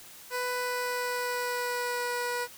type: tone with pitch glide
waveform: 15% pulse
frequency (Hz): 496.3 to 486.6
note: B4 to B4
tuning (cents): +8 to -26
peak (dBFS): -23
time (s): 0.3-2.48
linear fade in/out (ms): 50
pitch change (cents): -34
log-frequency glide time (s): 0.52-2.15
effects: white hiss -49 dBFS RMS until 2.57 s